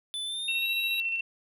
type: tone with pitch glide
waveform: square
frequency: 3500 to 3861 Hz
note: A7 to B7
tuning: -10 to -40 cents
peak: -32 dBFS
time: 0.14-1 s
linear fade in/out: 0 ms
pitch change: +170 cents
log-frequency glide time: 0.24-0.7 s
type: tone with tremolo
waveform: sine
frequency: 2703 Hz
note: E7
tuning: 43 cents sharp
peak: -26 dBFS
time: 0.48-1.21 s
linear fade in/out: 5 ms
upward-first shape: square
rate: 14 Hz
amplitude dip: 30%
effects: none